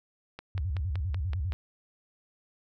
click train, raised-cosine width 0.3 ms, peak -24 dBFS, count 7, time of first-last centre 0.39-1.522 s, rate 5.3 Hz
sine tone with vibrato, 80.6 Hz, E2, 38 cents flat, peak -28 dBFS, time 0.55-1.53 s, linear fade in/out 0 ms, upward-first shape square, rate 10 Hz, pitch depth 280 cents each way
effects none

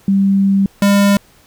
sine / square tone pair in turn, 196 / 200.9 Hz, G3 / G3, 0 / +43 cents, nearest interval unison, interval 43 cents, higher second, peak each -9 dBFS, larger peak neither, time 0.08-0.66 / 0.82-1.17 s, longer first, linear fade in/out 2 ms, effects pink hiss -49 dBFS RMS until 1.46 s

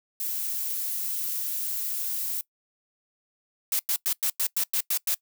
violet noise, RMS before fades -30 dBFS, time 0.2-2.41 s, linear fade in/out 2 ms
blue noise bursts, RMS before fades -25 dBFS, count 9, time 3.72-5.144 s, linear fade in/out 2 ms, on 72 ms, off 97 ms
effects noise-tail reverb RT60 0.1 s tail -22 dB re dry

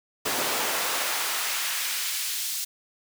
pink noise with high-pass filter sweep, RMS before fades -28 dBFS, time 0.25-2.65 s, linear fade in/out 10 ms, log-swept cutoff 320 to 4600 Hz, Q 0.72, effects none

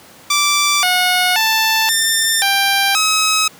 10% pulse tone with pitch steps, 1169 / 727 / 883 / 1795 / 790 / 1278 Hz, D6 / F#5 / A5 / A6 / G5 / D#6, -8 / -31 / +6 / +34 / +13 / +46 cents, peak -4 dBFS, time 0.3-3.48 s, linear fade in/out 5 ms, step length 530 ms, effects pink hiss -42 dBFS RMS until 3.59 s + high-pass 150 Hz 12 dB/octave

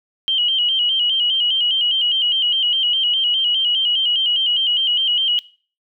sine tone with vibrato, 3028 Hz, F#7, 39 cents sharp, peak -15 dBFS, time 0.28-5.39 s, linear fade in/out 0 ms, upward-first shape square, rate 4.9 Hz, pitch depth 66 cents each way, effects noise-tail reverb RT60 0.4 s tail -20 dB re dry

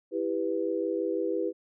sine chord, E minor, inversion none, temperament just, 329.6 / 395.6 / 494.4 Hz, E4 / G4 / B4, 0 / +16 / +2 cents, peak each -31 dBFS, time 0.11-1.53 s, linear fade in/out 50 ms, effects none

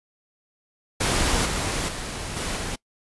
pink noise with level steps, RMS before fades -22 / -26 / -32 / -28 / -30 dBFS, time 1-2.76 s, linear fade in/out 10 ms, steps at 1.45 / 1.88 / 2.36 / 2.56 s, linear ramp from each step 10 ms, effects noise-tail reverb RT60 0.1 s tail -23 dB re dry + resampled to 24000 Hz

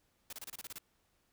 white noise bursts, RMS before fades -45 dBFS, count 9, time 0.3-0.784 s, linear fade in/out 2 ms, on 28 ms, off 29 ms, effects pink hiss -75 dBFS RMS until 1.32 s

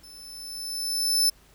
sawtooth tone with level ramp, 5274 Hz, E8, in tune, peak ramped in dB -43 to -15 dBFS, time 0.03-1.3 s, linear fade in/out 10 ms, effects added 50 Hz sine -58 dBFS peak until 1.54 s + pink hiss -58 dBFS RMS until 1.54 s

